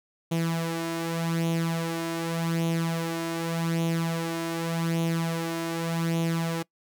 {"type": "tone with flanger", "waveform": "sawtooth", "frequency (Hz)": 165.8, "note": "E3", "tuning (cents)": 10, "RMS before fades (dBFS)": -28, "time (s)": [0.31, 6.63], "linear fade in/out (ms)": 10, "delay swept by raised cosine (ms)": [0.3, 2.9], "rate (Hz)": 0.85, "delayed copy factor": 0.6, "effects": ["noise-tail reverb RT60 0.1 s tail -23 dB re dry"]}